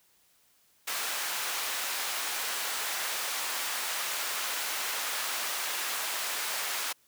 pink high-pass noise, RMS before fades -33 dBFS, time 0.87-6.93 s, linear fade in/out 10 ms, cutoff 1000 Hz, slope 12 dB/octave, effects white hiss -66 dBFS RMS until 7.07 s

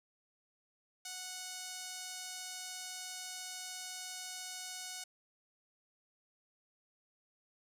sawtooth tone with band-pass filter, 737 Hz, F#5, 7 cents flat, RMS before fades -45 dBFS, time 1.05-5.04 s, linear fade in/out 5 ms, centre 6700 Hz, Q 1.2, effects none

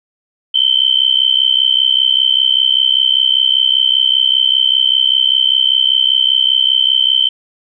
sine tone with amplitude modulation, 3093 Hz, G7, 24 cents flat, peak -5 dBFS, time 0.54-7.29 s, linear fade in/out 10 ms, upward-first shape sine, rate 65.1 Hz, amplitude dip 90%, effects none

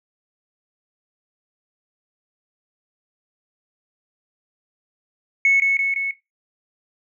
sine tone with echo, 2202 Hz, C#7, 12 cents flat, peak -11 dBFS, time 5.45-5.6 s, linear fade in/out 2 ms, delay 170 ms, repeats 3, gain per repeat -3 dB, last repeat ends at 6.11 s, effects noise-tail reverb RT60 0.2 s tail -17 dB re dry + tanh soft clip ceiling -8 dBFS

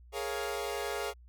sawtooth chord, Bb minor seventh, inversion third, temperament equal, 415.3 / 466.2 / 554.4 / 698.5 Hz, Ab4 / Bb4 / Db5 / F5, 0 / 0 / 0 / 0 cents, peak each -33 / -36 / -36 / -37 dBFS, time 0.12-1.14 s, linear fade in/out 50 ms, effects added 60 Hz sine -52 dBFS peak until 1.28 s

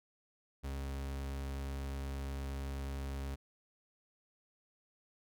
40% pulse tone, 68.4 Hz, C#2, 23 cents flat, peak -37 dBFS, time 0.63-3.36 s, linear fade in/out 20 ms, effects none

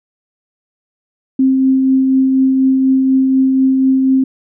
sine tone with tremolo, 264.2 Hz, C4, 17 cents sharp, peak -7 dBFS, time 1.39-4.24 s, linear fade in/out 5 ms, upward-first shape triangle, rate 4.1 Hz, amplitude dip 30%, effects none

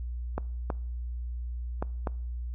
clicks, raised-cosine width 1 ms, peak -16 dBFS, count 4, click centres 0.38 / 0.702 / 1.825 / 2.072 s, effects noise-tail reverb RT60 0.6 s tail -24 dB re dry + added 60 Hz sine -32 dBFS peak until 2.54 s

